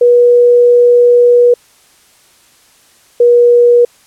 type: tone pair in turn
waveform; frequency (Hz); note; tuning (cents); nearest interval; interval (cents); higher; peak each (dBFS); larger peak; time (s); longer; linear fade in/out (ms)
sine; 484.2 / 480.6; B4 / B4; -34 / -47; unison; 13; first; -3; neither; 0.01-1.54 / 3.2-3.85; first; 5
effects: white hiss -47 dBFS RMS until 4.06 s + low-pass 11000 Hz 12 dB/octave